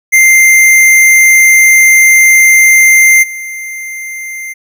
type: tone with level steps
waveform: square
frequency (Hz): 2093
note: C7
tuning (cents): 0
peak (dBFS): -3 / -20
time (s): 0.12-4.54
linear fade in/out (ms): 20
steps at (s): 3.22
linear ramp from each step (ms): 20
effects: none